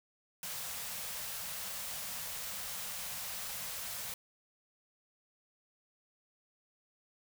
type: band-stop noise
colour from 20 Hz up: white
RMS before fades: -41 dBFS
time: 0.43-4.14 s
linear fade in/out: 2 ms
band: 230 to 460 Hz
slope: 96 dB/octave
effects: none